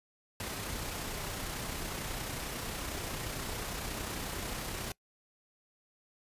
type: noise with amplitude modulation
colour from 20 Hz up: pink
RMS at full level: -37 dBFS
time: 0.4-4.92 s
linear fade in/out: 2 ms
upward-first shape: sine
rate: 31.1 Hz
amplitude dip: 30%
effects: noise-tail reverb RT60 0.1 s tail -23 dB re dry + resampled to 32000 Hz